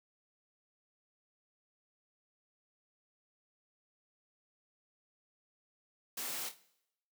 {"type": "noise with echo", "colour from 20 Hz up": "white", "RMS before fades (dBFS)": -40, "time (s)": [6.17, 6.49], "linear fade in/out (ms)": 5, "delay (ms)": 27, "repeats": 4, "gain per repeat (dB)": -9, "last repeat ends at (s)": 6.598, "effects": ["noise-tail reverb RT60 0.8 s tail -19 dB re dry", "high-pass 200 Hz 12 dB/octave"]}